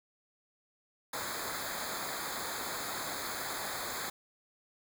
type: noise with comb filter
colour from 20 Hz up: pink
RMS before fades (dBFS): -38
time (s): 1.13-4.1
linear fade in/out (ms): 5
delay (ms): 0.35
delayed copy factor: -0.95
effects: none